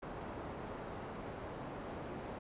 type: low-pass noise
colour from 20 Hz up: white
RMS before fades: -45 dBFS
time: 0.02-2.39 s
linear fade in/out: 10 ms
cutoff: 770 Hz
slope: 12 dB/octave
effects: resampled to 8000 Hz